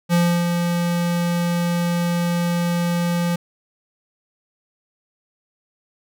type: tone with ADSR envelope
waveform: square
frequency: 172.9 Hz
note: F3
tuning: 17 cents flat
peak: -14 dBFS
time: 0.09-3.36 s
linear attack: 43 ms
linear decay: 310 ms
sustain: -5 dB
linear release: 6 ms
effects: none